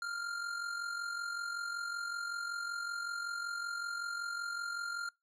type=tone with amplitude modulation; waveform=square; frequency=1396.9 Hz; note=F6; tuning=in tune; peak=-35 dBFS; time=0.02-5.09 s; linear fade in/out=2 ms; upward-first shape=sine; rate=45.3 Hz; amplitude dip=55%; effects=noise-tail reverb RT60 0.2 s tail -24 dB re dry + low-pass 8000 Hz 12 dB/octave